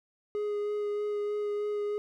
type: tone with vibrato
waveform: triangle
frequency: 415.3 Hz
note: G#4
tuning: in tune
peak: -27 dBFS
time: 0.35-1.98 s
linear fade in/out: 0 ms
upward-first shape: sine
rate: 3.2 Hz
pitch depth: 11 cents each way
effects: none